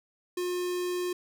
square tone with notch filter, 358 Hz, F4, 43 cents sharp, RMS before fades -31 dBFS, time 0.37-1.13 s, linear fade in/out 5 ms, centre 1400 Hz, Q 1.7, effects none

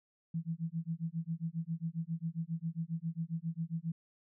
sine tone with tremolo, 164.81 Hz, E3, in tune, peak -31 dBFS, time 0.34-3.92 s, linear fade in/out 5 ms, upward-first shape sine, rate 7.4 Hz, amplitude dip 100%, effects none

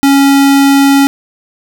square tone, 277.2 Hz, C#4, in tune, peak -5 dBFS, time 0.03-1.07 s, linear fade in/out 0 ms, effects none

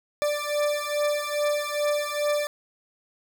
40% pulse beating tone pair, 588 / 590.4 Hz, D5 / D5, +2 / +9 cents, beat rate 2.4 Hz, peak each -26 dBFS, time 0.22-2.47 s, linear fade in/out 0 ms, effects none

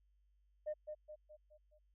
sine tone with echo, 608 Hz, D#5, 40 cents flat, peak -36 dBFS, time 0.66-0.74 s, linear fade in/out 20 ms, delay 210 ms, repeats 5, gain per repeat -6 dB, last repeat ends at 1.79 s, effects tanh soft clip ceiling -34 dBFS + added 50 Hz sine -70 dBFS peak until 1.94 s

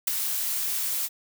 blue noise with ADSR envelope, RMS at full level -20 dBFS, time 0.07-1.09 s, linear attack 9 ms, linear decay 7 ms, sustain -8 dB, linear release 41 ms, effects none

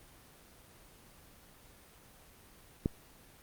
click, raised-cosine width 3 ms, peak -16 dBFS, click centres 2.859 s, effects pink hiss -58 dBFS RMS until 3.42 s + Opus 24 kbps

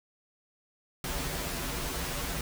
pink noise with comb filter, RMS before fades -34 dBFS, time 1.04-2.41 s, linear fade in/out 2 ms, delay 9.5 ms, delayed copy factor -0.9, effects none

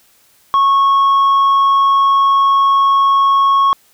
sine tone with tanh clipping, 1100 Hz, C#6, 14 cents flat, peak -9 dBFS, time 0.54-3.73 s, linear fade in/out 0 ms, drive 3 dB, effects white hiss -52 dBFS RMS until 3.93 s

